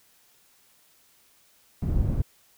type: low-pass noise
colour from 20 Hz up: white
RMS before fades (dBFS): -24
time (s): 1.82-2.22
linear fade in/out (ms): 5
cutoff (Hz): 100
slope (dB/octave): 12
effects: white hiss -61 dBFS RMS until 2.57 s